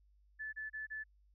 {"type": "tone bursts", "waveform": "sine", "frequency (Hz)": 1739, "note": "A6", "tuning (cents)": -21, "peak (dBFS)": -40, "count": 4, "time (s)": [0.39, 1.04], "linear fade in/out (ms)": 20, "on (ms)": 140, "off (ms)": 30, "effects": ["added 50 Hz sine -65 dBFS peak until 1.34 s"]}